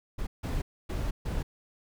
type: noise bursts at uneven times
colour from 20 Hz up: brown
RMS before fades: -31 dBFS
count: 4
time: 0.18-0.27 / 0.43-0.62 / 0.89-1.11 / 1.25-1.43 s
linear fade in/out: 10 ms
effects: none